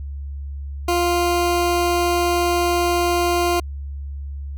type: tone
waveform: 20% pulse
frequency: 349.2 Hz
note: F4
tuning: in tune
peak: -12 dBFS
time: 0.88-3.6 s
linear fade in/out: 5 ms
effects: added 70 Hz sine -27 dBFS peak until 4.57 s